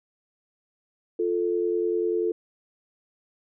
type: tone pair together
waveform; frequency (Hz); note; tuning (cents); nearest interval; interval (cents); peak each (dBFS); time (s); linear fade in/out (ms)
sine; 349.7 / 440; F4 / A4; +2 / 0; major third; 398; -25; 1.19-2.32; 5
effects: none